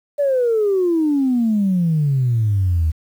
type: exponential sweep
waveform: sine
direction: down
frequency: 587.3 to 76.3 Hz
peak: -13 dBFS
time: 0.18-2.92 s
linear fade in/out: 20 ms
effects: tanh soft clip ceiling -10 dBFS + 8-bit